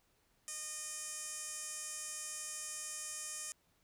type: tone with band-pass filter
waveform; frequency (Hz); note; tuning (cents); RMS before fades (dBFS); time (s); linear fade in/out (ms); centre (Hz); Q
15% pulse; 613; D#5; -26; -44; 0.48-3.52; 0; 8200; 6.9
effects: pink hiss -74 dBFS RMS until 3.83 s